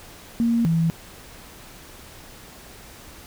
sine tone pair in turn, 232.8 / 164.66 Hz, A#3 / E3, -2 / -2 cents, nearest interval tritone, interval 600 cents, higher first, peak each -17 dBFS, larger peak neither, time 0.4-0.65 / 0.65-0.9 s, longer neither, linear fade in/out 0 ms, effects pink hiss -44 dBFS RMS until 3.26 s

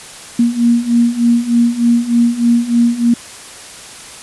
sine beating tone pair, 234.5 / 237.8 Hz, A#3 / A#3, +11 / +35 cents, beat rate 3.3 Hz, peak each -14 / -11 dBFS, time 0.39-3.14 s, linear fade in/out 5 ms, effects white hiss -33 dBFS RMS until 4.22 s + resampled to 24000 Hz

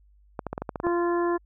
clicks, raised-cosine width 1 ms, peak -16 dBFS, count 9, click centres 0.392 / 0.467 / 0.53 / 0.579 / 0.62 / 0.692 / 0.758 / 0.801 / 0.868 s
harmonic tone, 346 Hz, F4, 16 cents flat, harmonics 1 / 2 / 3 / 4 / 5, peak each -23 / -33 / -30 / -40 / -38 dBFS, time 0.83-1.38 s, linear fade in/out 20 ms
effects added 50 Hz sine -55 dBFS peak until 1.45 s

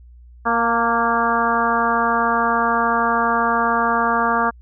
harmonic tone with a mistuned harmonic, 233.1 Hz, A#3, in tune, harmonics 1 / 2 / 3 / 4 / 5 / 6 / 7, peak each -25 / -26 / -23 / -22 / -20 / -24 / -26 dBFS, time 0.45-4.51 s, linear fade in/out 20 ms, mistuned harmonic 4, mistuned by -31 cents, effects added 60 Hz sine -41 dBFS peak until 4.61 s

